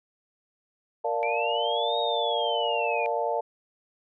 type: chord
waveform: sine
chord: Bb major seventh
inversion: none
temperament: equal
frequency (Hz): 466.2 / 587.3 / 698.5 / 880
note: Bb4 / D5 / F5 / A5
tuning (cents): 0 / 0 / 0 / 0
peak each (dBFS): -30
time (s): 1.04-3.41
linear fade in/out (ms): 10
type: linear two-way sweep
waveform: sine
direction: up then down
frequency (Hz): 2299 to 3774 to 2391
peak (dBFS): -30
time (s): 1.23-3.06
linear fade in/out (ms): 0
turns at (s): 1.99
effects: none